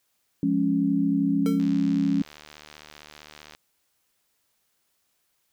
sine chord, Db major, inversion first, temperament equal, 174.61 / 207.7 / 277.2 Hz, F3 / Ab3 / Db4, 0 / 0 / 0 cents, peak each -27 / -26 / -22 dBFS, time 0.43-2.22 s, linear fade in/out 2 ms
square tone with exponential decay, 450 Hz, A4, 39 cents sharp, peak -27 dBFS, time 1.46-1.72 s, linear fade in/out 1 ms, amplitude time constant 55 ms
click train, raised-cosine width 0.2 ms, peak -26 dBFS, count 148, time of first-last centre 1.6-3.55 s, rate 75.4 Hz
effects white hiss -72 dBFS RMS until 5.52 s

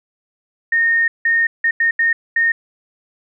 sine tone bursts at uneven times, 1840 Hz, A#6, 23 cents flat, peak -12 dBFS, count 6, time 0.72-1.08 / 1.25-1.47 / 1.64-1.71 / 1.8-1.91 / 1.99-2.13 / 2.36-2.52 s, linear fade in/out 5 ms, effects none

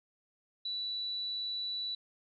sine tone, 3951 Hz, B7, in tune, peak -34 dBFS, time 0.65-1.95 s, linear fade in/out 5 ms, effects none

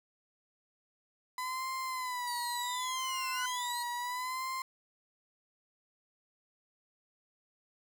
35% pulse tone with vibrato, 1004 Hz, B5, 28 cents sharp, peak -33 dBFS, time 1.38-4.62 s, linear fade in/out 2 ms, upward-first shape sine, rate 0.71 Hz, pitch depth 74 cents each way
25% pulse exponential two-way sweep, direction down then up, 4700 to 2637 to 4336 Hz, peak -35 dBFS, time 2.27-3.83 s, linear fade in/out 5 ms, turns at 3.3 s
triangle tone with exponential growth, 1480 Hz, F#6, in tune, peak -32 dBFS, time 2.95-3.46 s, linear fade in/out 5 ms, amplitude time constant 110 ms
effects none

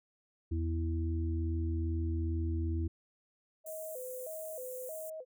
harmonic tone, 82.41 Hz, E2, in tune, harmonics 1 / 3 / 4, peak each -31 / -44 / -39 dBFS, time 0.51-2.88 s, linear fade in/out 10 ms
sine tone with vibrato, 567 Hz, C#5, 39 cents sharp, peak -40 dBFS, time 3.64-5.25 s, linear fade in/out 50 ms, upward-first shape square, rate 1.6 Hz, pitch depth 190 cents each way
white high-pass noise, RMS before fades -48 dBFS, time 3.66-5.1 s, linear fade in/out 5 ms, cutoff 7000 Hz, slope 48 dB/octave
effects none

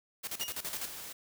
white noise with tremolo, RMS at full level -37 dBFS, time 0.23-0.88 s, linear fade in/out 20 ms, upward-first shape square, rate 12 Hz, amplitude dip 80%
30% pulse tone with exponential decay, 2857 Hz, F7, 39 cents sharp, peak -29 dBFS, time 0.41-0.64 s, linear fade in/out 0 ms, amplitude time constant 48 ms
white noise, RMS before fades -44 dBFS, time 0.68-1.13 s, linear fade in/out 10 ms
effects none

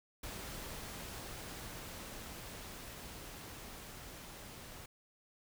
pink noise with level ramp, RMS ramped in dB -45 to -51 dBFS, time 0.23-4.86 s, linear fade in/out 5 ms, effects none

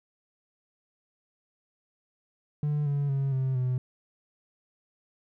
triangle tone with pitch steps, 148.1 / 142.48 / 137.07 / 131.87 / 126.86 Hz, D3 / C#3 / C#3 / C3 / B2, +15 / +48 / -19 / +14 / +47 cents, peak -22 dBFS, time 2.63-3.78 s, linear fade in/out 2 ms, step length 230 ms, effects tanh soft clip ceiling -18 dBFS

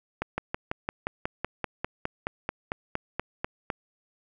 slowing click train, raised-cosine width 0.5 ms, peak -13 dBFS, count 18, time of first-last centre 0.22-3.702 s, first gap 160 ms, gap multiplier 1.03, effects none

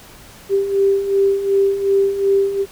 sine beating tone pair, 392 / 394.7 Hz, G4 / G4, 0 / +12 cents, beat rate 2.7 Hz, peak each -20 / -14 dBFS, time 0.49-2.66 s, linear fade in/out 50 ms, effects pink hiss -42 dBFS RMS until 2.71 s

